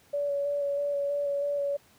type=tone with vibrato; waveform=sine; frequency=570 Hz; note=C#5; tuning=48 cents sharp; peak=-26 dBFS; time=0.13-1.77 s; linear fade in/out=10 ms; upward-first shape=square; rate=3.1 Hz; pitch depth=14 cents each way; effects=pink hiss -60 dBFS RMS until 1.98 s + high-pass 80 Hz 12 dB/octave